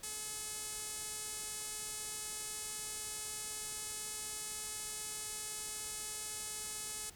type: tone with band-pass filter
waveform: sawtooth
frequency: 428 Hz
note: A4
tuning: 48 cents flat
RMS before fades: -43 dBFS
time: 0.03-7.1 s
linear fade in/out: 5 ms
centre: 8700 Hz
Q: 2.3
effects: pink hiss -58 dBFS RMS until 7.15 s